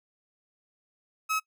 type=tone; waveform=30% pulse; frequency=1283 Hz; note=E6; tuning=47 cents flat; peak=-23 dBFS; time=1.29-1.4 s; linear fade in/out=20 ms; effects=noise-tail reverb RT60 0.1 s tail -23 dB re dry